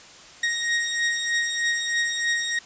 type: beating tone pair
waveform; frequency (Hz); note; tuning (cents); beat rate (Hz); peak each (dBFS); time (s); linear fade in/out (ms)
sawtooth; 1873 / 1876.2; A#6 / A#6; +8 / +11; 3.2; -20 / -25; 0.43-2.59; 5
effects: white hiss -46 dBFS RMS until 2.65 s + resampled to 16000 Hz